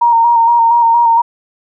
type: tone with vibrato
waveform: sine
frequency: 932.3 Hz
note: A#5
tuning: in tune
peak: -6 dBFS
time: 0.01-1.22 s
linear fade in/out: 10 ms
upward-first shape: square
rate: 4.3 Hz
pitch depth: 25 cents each way
effects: none